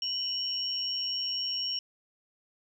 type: tone pair together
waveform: sine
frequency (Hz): 2968 / 5532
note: F#7 / F8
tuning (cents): +5 / -17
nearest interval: major seventh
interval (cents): 1078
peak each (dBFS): -34 / -31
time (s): 0.02-1.79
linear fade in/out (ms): 2
effects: 10-bit